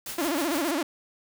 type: noise with tremolo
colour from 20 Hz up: white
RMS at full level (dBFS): -34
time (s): 0.06-0.71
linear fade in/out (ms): 2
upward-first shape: triangle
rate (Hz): 6.5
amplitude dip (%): 70
type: tone with vibrato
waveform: sawtooth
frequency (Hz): 311.1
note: D#4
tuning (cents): 0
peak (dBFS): -21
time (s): 0.18-0.83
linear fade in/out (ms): 5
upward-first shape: sine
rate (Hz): 15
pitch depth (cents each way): 220
effects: none